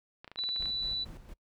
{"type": "clicks", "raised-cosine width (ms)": 0.3, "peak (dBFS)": -30, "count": 10, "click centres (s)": [0.245, 0.278, 0.316, 0.359, 0.389, 0.438, 0.49, 0.562, 0.625, 0.657]}
{"type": "tone", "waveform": "sine", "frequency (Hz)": 3964, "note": "B7", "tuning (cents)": 6, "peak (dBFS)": -31, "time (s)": [0.37, 1.05], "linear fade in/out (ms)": 20}
{"type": "noise with tremolo", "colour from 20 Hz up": "brown", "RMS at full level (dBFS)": -45, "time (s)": [0.59, 1.34], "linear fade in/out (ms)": 10, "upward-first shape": "square", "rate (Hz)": 4.3, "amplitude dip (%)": 55}
{"effects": ["noise-tail reverb RT60 0.1 s tail -25 dB re dry"]}